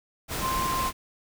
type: tone in noise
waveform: sine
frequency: 1047 Hz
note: C6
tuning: 1 cent sharp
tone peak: -26 dBFS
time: 0.4-0.92 s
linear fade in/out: 50 ms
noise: pink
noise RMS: -31 dBFS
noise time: 0.28-0.93 s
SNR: +2 dB
effects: none

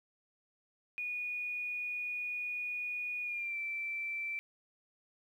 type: tone with pitch glide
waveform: sine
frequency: 2458 to 2336 Hz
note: D#7 to D7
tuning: -22 to -10 cents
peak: -35 dBFS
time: 0.98-4.39 s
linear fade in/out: 0 ms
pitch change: -88 cents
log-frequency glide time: 3.23-3.57 s
effects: 11-bit

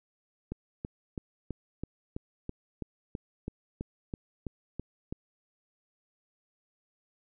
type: click train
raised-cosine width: 3 ms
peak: -22 dBFS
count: 15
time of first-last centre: 0.52-5.125 s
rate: 3.04 Hz
effects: none

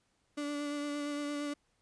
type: tone with vibrato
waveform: 35% pulse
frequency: 290.9 Hz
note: D4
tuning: 16 cents flat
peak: -33 dBFS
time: 0.37-1.54 s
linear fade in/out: 10 ms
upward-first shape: sine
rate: 8.7 Hz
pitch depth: 17 cents each way
effects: pink hiss -75 dBFS RMS until 1.81 s + resampled to 22050 Hz

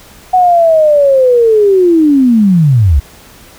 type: linear sweep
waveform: sine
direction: down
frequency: 746 to 61.4 Hz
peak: -4 dBFS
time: 0.33-3 s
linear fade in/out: 10 ms
effects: pink hiss -38 dBFS RMS until 3.58 s

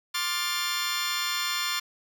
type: chord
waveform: 15% pulse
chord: D minor seventh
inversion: third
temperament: just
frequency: 1057.2 / 1174.7 / 1409.6 / 1762 Hz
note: C6 / D6 / F6 / A6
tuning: +18 / 0 / +16 / +2 cents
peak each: -27 dBFS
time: 0.14-1.8 s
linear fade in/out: 10 ms
effects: none

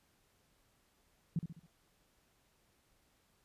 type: tone with echo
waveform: sine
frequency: 164.7 Hz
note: E3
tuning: 1 cent flat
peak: -30 dBFS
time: 1.36-1.39 s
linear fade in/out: 2 ms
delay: 68 ms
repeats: 4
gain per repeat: -7 dB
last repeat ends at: 1.662 s
effects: pink hiss -73 dBFS RMS until 3.44 s + resampled to 32000 Hz

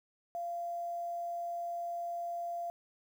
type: tone with quantisation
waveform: sine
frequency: 690 Hz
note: F5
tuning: 21 cents flat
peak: -35 dBFS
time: 0.35-2.7 s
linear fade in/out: 0 ms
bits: 10
effects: none

